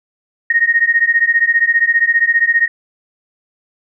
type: beating tone pair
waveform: sine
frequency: 1855 / 1870 Hz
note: A#6 / A#6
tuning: -9 / +5 cents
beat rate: 15 Hz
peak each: -13 dBFS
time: 0.5-2.68 s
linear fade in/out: 5 ms
effects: none